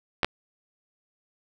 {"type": "clicks", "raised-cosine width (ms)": 0.3, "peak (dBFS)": -6, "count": 2, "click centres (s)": [0.232, 0.246], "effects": []}